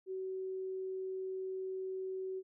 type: tone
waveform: sine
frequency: 377.5 Hz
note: F#4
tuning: 35 cents sharp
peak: -37 dBFS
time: 0.06-2.43 s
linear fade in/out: 50 ms
effects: none